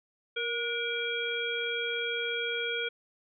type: harmonic tone with a mistuned harmonic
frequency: 468.6 Hz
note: A#4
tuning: 9 cents sharp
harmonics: 1 / 3 / 5 / 7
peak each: -35 / -35 / -35 / -35 dBFS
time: 0.36-2.89 s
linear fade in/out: 10 ms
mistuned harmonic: 3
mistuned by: +49 cents
effects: none